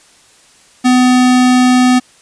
square tone, 251.4 Hz, B3, 31 cents sharp, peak -7 dBFS, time 0.84-2 s, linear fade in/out 20 ms, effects white hiss -46 dBFS RMS until 2.21 s + resampled to 22050 Hz

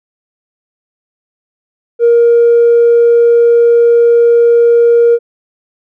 triangle tone with tanh clipping, 470 Hz, A#4, 14 cents sharp, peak -4 dBFS, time 1.99-5.19 s, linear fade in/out 50 ms, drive 5 dB, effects none

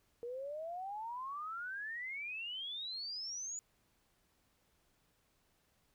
sine exponential sweep, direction up, 466.4 to 7000 Hz, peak -40 dBFS, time 0.23-3.59 s, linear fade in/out 0 ms, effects pink hiss -75 dBFS RMS until 5.94 s

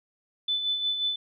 sine tone with tremolo, 3504 Hz, A7, 8 cents flat, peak -23 dBFS, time 0.48-1.16 s, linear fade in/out 5 ms, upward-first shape sine, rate 5.6 Hz, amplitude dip 50%, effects none

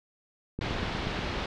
click train, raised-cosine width 3 ms, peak -20 dBFS, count 6, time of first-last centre 0.59-1.191 s, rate 8.32 Hz
pink low-pass noise, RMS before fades -33 dBFS, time 0.61-1.46 s, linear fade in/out 2 ms, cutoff 4200 Hz, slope 24 dB/octave
effects none

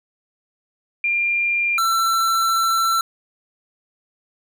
sine / square tone pair in turn, 2393 / 1343 Hz, D7 / E6, +32 / +32 cents, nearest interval minor seventh, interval 1000 cents, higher first, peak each -17 dBFS, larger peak neither, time 1.04-1.78 / 1.78-3.01 s, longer second, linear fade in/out 2 ms, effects none

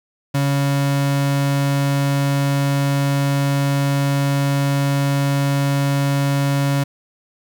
35% pulse tone, 140 Hz, C#3, 18 cents sharp, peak -14 dBFS, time 0.34-6.84 s, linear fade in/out 10 ms, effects 8-bit

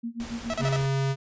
sine tone with tremolo, 233.1 Hz, A#3, in tune, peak -28 dBFS, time 0.03-0.64 s, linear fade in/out 10 ms, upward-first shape sine, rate 7.1 Hz, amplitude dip 95%
pink noise, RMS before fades -40 dBFS, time 0.2-0.86 s, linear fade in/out 0 ms
sawtooth tone bursts, 652 Hz, E5, 19 cents flat, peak -23 dBFS, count 4, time 0.5-0.762 s, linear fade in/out 0 ms, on 37 ms, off 38 ms
square tone, 136 Hz, C#3, 33 cents flat, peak -24 dBFS, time 0.59-1.16 s, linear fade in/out 50 ms
effects resampled to 16000 Hz

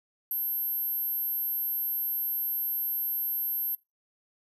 sine tone, 12730 Hz, G9, 26 cents sharp, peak -26 dBFS, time 0.31-3.75 s, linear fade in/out 2 ms, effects noise-tail reverb RT60 0.2 s tail -25 dB re dry + tanh soft clip ceiling -25 dBFS

